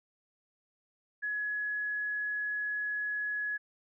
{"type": "tone", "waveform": "sine", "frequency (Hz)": 1687, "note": "G#6", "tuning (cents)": 27, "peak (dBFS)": -31, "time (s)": [1.22, 3.58], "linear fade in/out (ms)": 20, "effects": []}